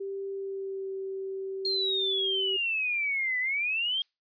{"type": "tone with pitch glide", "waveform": "sine", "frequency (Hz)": [392.2, 385.7], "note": ["G4", "G4"], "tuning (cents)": [1, -28], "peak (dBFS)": -32, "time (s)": [0, 2.57], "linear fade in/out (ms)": 10, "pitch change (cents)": -29, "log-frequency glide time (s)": [0.3, 0.91]}
{"type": "exponential two-way sweep", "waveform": "sine", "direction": "down then up", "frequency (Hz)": [4254, 1975.5, 3254], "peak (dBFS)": -26, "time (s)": [1.65, 4.02], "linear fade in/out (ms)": 2, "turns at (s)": 3.39}
{"type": "noise with exponential decay", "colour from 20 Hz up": "violet", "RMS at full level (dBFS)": -44, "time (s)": [4, 4.2], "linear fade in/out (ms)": 1, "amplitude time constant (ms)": 43}
{"effects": ["resampled to 11025 Hz"]}